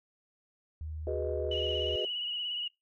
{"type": "tone with pitch glide", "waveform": "sine", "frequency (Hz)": [77.78, 77.11], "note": ["D#2", "D#2"], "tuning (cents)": [0, -15], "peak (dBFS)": -36, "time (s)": [0.81, 1.96], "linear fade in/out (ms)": 0, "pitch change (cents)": -15, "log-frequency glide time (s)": [1, 1.78]}
{"type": "chord", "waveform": "sine", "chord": "G# minor seventh", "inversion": "third", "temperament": "equal", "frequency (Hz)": [370, 415.3, 493.9, 622.3], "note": ["F#4", "G#4", "B4", "D#5"], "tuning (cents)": [0, 0, 0, 0], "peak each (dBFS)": -36, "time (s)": [1.07, 2.05], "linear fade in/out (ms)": 2}
{"type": "tone with vibrato", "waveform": "sine", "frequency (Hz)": 2916, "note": "F#7", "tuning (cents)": -26, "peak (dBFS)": -32, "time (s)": [1.51, 2.68], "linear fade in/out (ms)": 5, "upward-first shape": "sine", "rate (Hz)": 17, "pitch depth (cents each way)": 39}
{"effects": ["noise-tail reverb RT60 0.2 s tail -24 dB re dry", "tanh soft clip ceiling -20 dBFS"]}